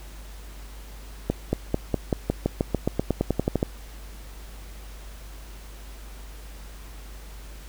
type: accelerating click train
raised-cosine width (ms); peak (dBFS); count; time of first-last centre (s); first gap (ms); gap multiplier
2; -8; 18; 1.3-3.629; 230; 0.93
effects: added 50 Hz sine -39 dBFS peak until 7.68 s + pink hiss -48 dBFS RMS until 7.68 s